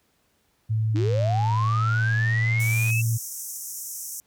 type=tone with pitch glide; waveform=sine; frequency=110 to 114.54 Hz; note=A2 to A#2; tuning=0 to -30 cents; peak=-20 dBFS; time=0.69-3.18 s; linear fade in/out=20 ms; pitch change=+70 cents; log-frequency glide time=1.31-2.26 s
type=linear sweep; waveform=sine; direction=up; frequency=280 to 2666 Hz; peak=-25 dBFS; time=0.94-3.02 s; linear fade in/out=20 ms
type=click train; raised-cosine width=0.2 ms; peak=-22 dBFS; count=203; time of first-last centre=0.96-2.902 s; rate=104 Hz
type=band-pass noise; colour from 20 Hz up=pink; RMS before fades=-35 dBFS; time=2.6-4.2 s; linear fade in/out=0 ms; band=5600 to 16000 Hz; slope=96 dB/octave
effects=pink hiss -67 dBFS RMS until 4.26 s + high-pass 60 Hz 12 dB/octave

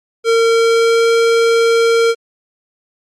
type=tone with pitch glide; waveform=square; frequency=457.7 to 460.4 Hz; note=A#4 to A#4; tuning=-32 to -22 cents; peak=-10 dBFS; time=0.24-2.15 s; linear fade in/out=50 ms; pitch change=+10 cents; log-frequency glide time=0.54-1.1 s; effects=low-pass 7000 Hz 12 dB/octave + Opus 48 kbps

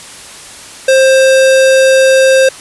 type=tone; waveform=square; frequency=529 Hz; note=C5; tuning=19 cents sharp; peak=-5 dBFS; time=0.88-2.49 s; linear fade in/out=5 ms; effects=white hiss -31 dBFS RMS until 2.6 s + resampled to 24000 Hz

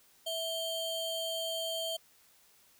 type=ring-modulated tone; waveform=square; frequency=1905 Hz; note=A#6; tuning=37 cents sharp; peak=-31 dBFS; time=0.26-1.97 s; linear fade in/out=10 ms; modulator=1250 Hz; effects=white hiss -64 dBFS RMS until 2.79 s

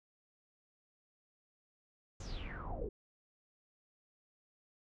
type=noise with low-pass filter sweep; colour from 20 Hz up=brown; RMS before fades=-42 dBFS; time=2.2-2.89 s; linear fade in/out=5 ms; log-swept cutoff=7200 to 380 Hz; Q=9.3; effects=none

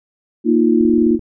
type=chord; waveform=sine; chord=Bb suspended fourth; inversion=none; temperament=equal; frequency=233.1 / 311.1 / 349.2 Hz; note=Bb3 / Eb4 / F4; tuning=0 / 0 / 0 cents; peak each=-14 / -15 / -15 dBFS; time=0.44-1.19 s; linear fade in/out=50 ms
type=click train; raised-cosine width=3 ms; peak=-20 dBFS; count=10; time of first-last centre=0.81-1.193 s; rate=23.5 Hz
effects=none

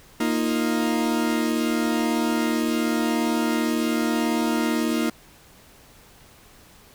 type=chord; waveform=40% pulse; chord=Bb suspended fourth; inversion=none; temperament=equal; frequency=233.1 / 311.1 / 349.2 Hz; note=Bb3 / Eb4 / F4; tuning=0 / 0 / 0 cents; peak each=-23 / -24 / -28 dBFS; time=0.2-5.1 s; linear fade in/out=5 ms; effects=pink hiss -51 dBFS RMS until 6.94 s

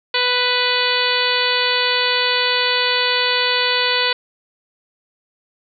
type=harmonic tone; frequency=495.2 Hz; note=B4; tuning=5 cents sharp; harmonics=1 / 2 / 3 / 4 / 5 / 6 / 7 / 8 / 9; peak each=-24 / -24 / -24 / -24 / -24 / -24 / -24 / -24 / -24 dBFS; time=0.14-4.13 s; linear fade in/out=5 ms; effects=none

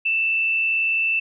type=tone with frequency modulation; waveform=sine; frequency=2661 Hz; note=E7; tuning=16 cents sharp; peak=-18 dBFS; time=0.05-1.2 s; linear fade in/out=10 ms; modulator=112 Hz; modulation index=0.31; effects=none

